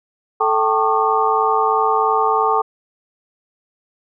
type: tone cluster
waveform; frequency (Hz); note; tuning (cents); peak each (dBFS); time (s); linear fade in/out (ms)
sine; 439 / 778 / 888 / 1101 / 1204; A4 / G5 / A5 / C#6 / D6; -4 / -13 / +16 / -12 / +43; -20; 0.4-2.62; 10
effects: none